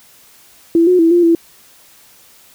sine tone with pitch steps, 334.2 / 362.6 / 329.7 / 348.1 / 334.1 Hz, E4 / F#4 / E4 / F4 / E4, +24 / -35 / 0 / -6 / +23 cents, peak -7 dBFS, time 0.75-1.35 s, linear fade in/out 2 ms, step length 120 ms, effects white hiss -46 dBFS RMS until 2.54 s

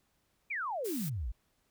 sine exponential sweep, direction down, 2489 to 46.81 Hz, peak -33 dBFS, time 0.5-1.32 s, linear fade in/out 10 ms
blue noise, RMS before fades -42 dBFS, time 0.84-1.1 s, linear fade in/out 20 ms
effects pink hiss -75 dBFS RMS until 1.7 s

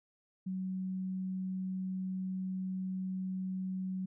sine tone, 187.3 Hz, F#3, 21 cents sharp, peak -34 dBFS, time 0.46-4.06 s, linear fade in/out 10 ms, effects none

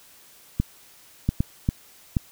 clicks, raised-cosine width 5 ms, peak -8 dBFS, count 5, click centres 0.6 / 1.29 / 1.405 / 1.689 / 2.168 s, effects white hiss -52 dBFS RMS until 2.31 s

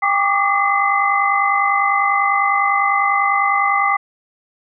sine tone cluster, 799 / 1151 / 1201 / 2042 Hz, G5 / D6 / D6 / C7, +33 / -35 / +38 / -43 cents, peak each -19 dBFS, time 0.02-3.97 s, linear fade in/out 10 ms, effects none

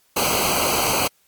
pink noise with comb filter, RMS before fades -20 dBFS, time 0.16-1.08 s, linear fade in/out 10 ms, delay 0.56 ms, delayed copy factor -0.9, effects white hiss -61 dBFS RMS until 1.27 s + MP3 96 kbps

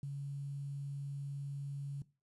sine tone with quantisation, 140.6 Hz, C#3, 25 cents sharp, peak -38 dBFS, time 0.03-2.02 s, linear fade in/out 2 ms, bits 11, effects noise-tail reverb RT60 0.3 s tail -18 dB re dry + resampled to 24000 Hz

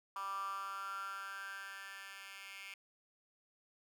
10% pulse tone with high-pass filter sweep, 196 Hz, G3, in tune, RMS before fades -45 dBFS, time 0.16-2.74 s, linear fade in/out 2 ms, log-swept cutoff 1100 to 2200 Hz, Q 9.1, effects none

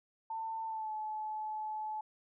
sine tone with pitch glide, 894 to 861.1 Hz, A5 to A5, +27 to -38 cents, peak -36 dBFS, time 0.3-2.01 s, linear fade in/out 5 ms, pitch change -65 cents, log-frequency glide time 0.66-0.92 s, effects none

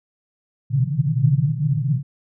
pink band-pass noise, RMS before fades -19 dBFS, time 0.7-2.03 s, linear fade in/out 50 ms, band 120 to 160 Hz, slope 96 dB/octave, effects none

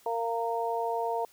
harmonic tone, 230.8 Hz, A#3, 17 cents flat, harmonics 2 / 3 / 4, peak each -32 / -32 / -32 dBFS, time 0.06-1.25 s, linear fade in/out 2 ms, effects white hiss -60 dBFS RMS until 1.32 s

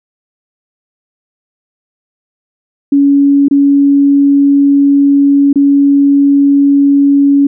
sine tone with dropouts, 281.1 Hz, C#4, 24 cents sharp, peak -4 dBFS, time 2.92-7.47 s, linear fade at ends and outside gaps 5 ms, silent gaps 3.484-3.51 / 5.53-5.557 s, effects none

